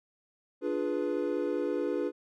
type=chord; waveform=triangle; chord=D diminished seventh; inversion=none; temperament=equal with one note detuned; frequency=293.7 / 349.2 / 418.9 / 493.9 Hz; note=D4 / F4 / Ab4 / Cb5; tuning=0 / 0 / +15 / 0 cents; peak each=-32 dBFS; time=0.61-2.12 s; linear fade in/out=50 ms; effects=none